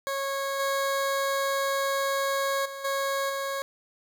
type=tone with level steps; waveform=20% pulse; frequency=549 Hz; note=C#5; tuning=17 cents flat; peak=-23 / -20 / -31 / -21 / -24 dBFS; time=0.07-3.62 s; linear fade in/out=0 ms; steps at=0.59 / 2.65 / 2.84 / 3.29 s; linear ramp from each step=10 ms; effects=none